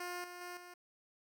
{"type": "tone with level steps", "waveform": "10% pulse", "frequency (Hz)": 355, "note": "F4", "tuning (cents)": 28, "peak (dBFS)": [-32, -39, -36, -43], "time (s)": [0, 0.74], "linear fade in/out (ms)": 5, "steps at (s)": [0.24, 0.41, 0.57], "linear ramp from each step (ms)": 2, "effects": []}